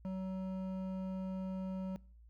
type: tone with hard clipping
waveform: sine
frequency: 188.3 Hz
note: F#3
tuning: 31 cents sharp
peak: -39 dBFS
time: 0.05-1.96 s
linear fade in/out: 0 ms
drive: 10 dB
effects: noise-tail reverb RT60 0.5 s tail -24 dB re dry + added 57 Hz sine -56 dBFS peak until 2.29 s